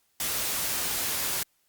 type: noise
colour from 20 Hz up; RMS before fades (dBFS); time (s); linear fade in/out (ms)
white; -29; 0.2-1.43; 2
effects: white hiss -70 dBFS RMS until 1.68 s + Opus 48 kbps